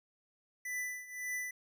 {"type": "tone with tremolo", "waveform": "square", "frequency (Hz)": 1990, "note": "B6", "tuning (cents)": 13, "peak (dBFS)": -35, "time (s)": [0.65, 1.51], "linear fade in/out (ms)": 5, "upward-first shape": "triangle", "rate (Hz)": 1.8, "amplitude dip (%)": 85, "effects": []}